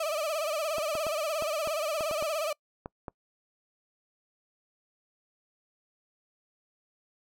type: tone with vibrato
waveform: 35% pulse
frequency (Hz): 620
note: D#5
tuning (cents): -6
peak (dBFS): -27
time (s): 0-2.53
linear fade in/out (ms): 5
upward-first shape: sine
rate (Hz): 17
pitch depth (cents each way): 110
type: clicks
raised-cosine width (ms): 1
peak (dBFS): -23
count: 10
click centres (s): 0.783 / 0.953 / 1.067 / 1.423 / 1.674 / 2.008 / 2.112 / 2.225 / 2.859 / 3.082
effects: noise-tail reverb RT60 0.1 s tail -26 dB re dry